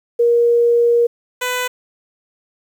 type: tone pair in turn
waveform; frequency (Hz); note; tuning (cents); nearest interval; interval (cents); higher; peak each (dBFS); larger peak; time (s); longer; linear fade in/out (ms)
sine / 10% pulse; 472.8 / 499; A#4 / B4; +24 / +18; minor second; 94; second; -10; neither; 0.19-1.07 / 1.41-1.68; first; 10
effects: 8-bit